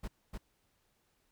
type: noise with echo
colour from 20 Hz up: brown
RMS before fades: -39 dBFS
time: 0.03-0.08 s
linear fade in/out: 10 ms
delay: 300 ms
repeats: 1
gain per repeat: -2 dB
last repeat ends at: 0.38 s
effects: pink hiss -75 dBFS RMS until 1.31 s